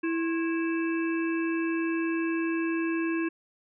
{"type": "harmonic tone with a mistuned harmonic", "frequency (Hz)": 329.6, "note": "E4", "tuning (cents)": 0, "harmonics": [1, 3, 5, 7, 8], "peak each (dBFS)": [-26, -40, -37, -46, -38], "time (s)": [0.03, 3.29], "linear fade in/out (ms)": 10, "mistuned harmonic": 3, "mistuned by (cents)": 140, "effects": []}